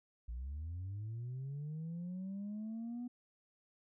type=linear sweep; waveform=sine; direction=up; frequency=55 to 246.9 Hz; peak=-38 dBFS; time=0.28-3.08 s; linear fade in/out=10 ms; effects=tanh soft clip ceiling -38 dBFS